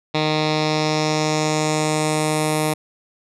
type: tone with low-pass filter sweep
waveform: 10% pulse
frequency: 154.2 Hz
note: D#3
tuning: 15 cents flat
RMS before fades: -20 dBFS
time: 0.14-2.74 s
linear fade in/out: 10 ms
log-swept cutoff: 3900 to 11000 Hz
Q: 2.6
effects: none